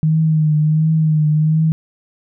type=tone with vibrato; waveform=sine; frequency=155.56 Hz; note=D#3; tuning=in tune; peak=-11 dBFS; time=0.03-1.72 s; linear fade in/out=0 ms; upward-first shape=triangle; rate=1.4 Hz; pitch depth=48 cents each way; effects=none